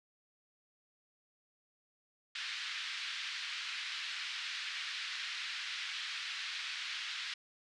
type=band-pass noise; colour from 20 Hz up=white; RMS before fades=-41 dBFS; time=2.35-7.34 s; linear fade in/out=5 ms; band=1500 to 4200 Hz; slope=24 dB/octave; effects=resampled to 24000 Hz